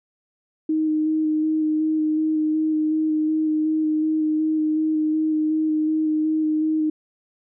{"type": "tone with vibrato", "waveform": "sine", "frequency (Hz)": 311.1, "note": "D#4", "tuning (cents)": 0, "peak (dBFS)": -18, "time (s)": [0.69, 6.9], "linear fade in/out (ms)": 5, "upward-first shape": "square", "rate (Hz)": 2.7, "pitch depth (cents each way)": 12, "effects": []}